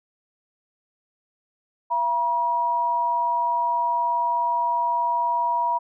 sine tone pair together, 678 / 958.8 Hz, E5 / A#5, +49 / +48 cents, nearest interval tritone, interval 599 cents, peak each -30 / -20 dBFS, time 1.9-5.79 s, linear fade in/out 20 ms, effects none

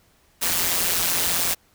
white noise with amplitude modulation, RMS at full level -19 dBFS, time 0.41-1.55 s, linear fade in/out 20 ms, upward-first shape sine, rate 173 Hz, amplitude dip 75%, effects pink hiss -60 dBFS RMS until 1.74 s

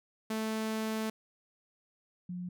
sawtooth / sine tone pair in turn, 219.5 / 178.72 Hz, A3 / F3, -4 / +40 cents, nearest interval major third, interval 356 cents, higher first, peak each -28 / -36 dBFS, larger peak first, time 0.3-1.1 / 2.29-2.49 s, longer first, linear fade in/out 5 ms, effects none

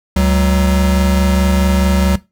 square tone pair together, 71 / 188.35 Hz, C#2 / F#3, +42 / +31 cents, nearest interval octave + perfect fourth, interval 1689 cents, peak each -14 dBFS, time 0.16-2.16 s, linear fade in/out 5 ms, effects noise-tail reverb RT60 0.2 s tail -17 dB re dry

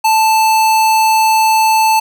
square tone, 880 Hz, A5, in tune, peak -9 dBFS, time 0.04-2 s, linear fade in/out 10 ms, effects 7-bit

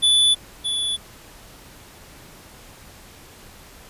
square tone pair in turn, 3472 / 3446 Hz, A7 / A7, -24 / -37 cents, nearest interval unison, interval 13 cents, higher first, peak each -14 / -22 dBFS, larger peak first, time 0.02-0.35 / 0.64-0.97 s, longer neither, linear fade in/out 20 ms, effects pink hiss -45 dBFS RMS until 3.89 s + resampled to 32000 Hz

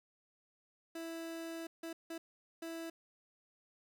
30% pulse tone bursts at uneven times, 329.6 Hz, E4, in tune, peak -39 dBFS, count 4, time 0.95-1.67 / 1.83-1.93 / 2.1-2.18 / 2.62-2.9 s, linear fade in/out 5 ms, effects 12-bit

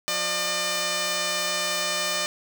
5% pulse tone pair together, 179.16 / 601 Hz, F3 / D5, +44 / +40 cents, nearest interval octave + major sixth, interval 2096 cents, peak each -24 / -13 dBFS, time 0.08-2.26 s, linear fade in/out 0 ms, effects none

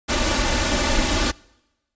pink noise with comb filter, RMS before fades -20 dBFS, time 0.08-1.32 s, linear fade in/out 20 ms, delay 3.4 ms, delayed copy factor +0.7, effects noise-tail reverb RT60 1.0 s tail -25 dB re dry + resampled to 16000 Hz

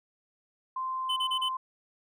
sine tone, 1041 Hz, C6, 9 cents flat, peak -30 dBFS, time 0.76-1.57 s, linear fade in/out 5 ms
triangle tone bursts, 3029 Hz, F#7, 40 cents sharp, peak -26 dBFS, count 4, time 1.09-1.49 s, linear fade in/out 10 ms, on 76 ms, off 32 ms
effects none

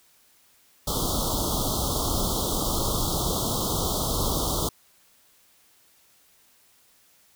pink band-stop noise, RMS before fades -26 dBFS, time 0.87-4.69 s, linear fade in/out 5 ms, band 1300 to 3200 Hz, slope 96 dB/octave, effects white hiss -60 dBFS RMS until 7.35 s

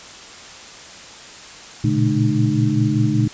sine tone cluster, 115.6 / 120.7 / 142.1 / 212.8 / 304.9 Hz, A#2 / B2 / C#3 / G#3 / D#4, -14 / -39 / +43 / +42 / -35 cents, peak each -21 dBFS, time 1.84-3.28 s, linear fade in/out 5 ms, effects white hiss -38 dBFS RMS until 3.33 s + resampled to 16000 Hz

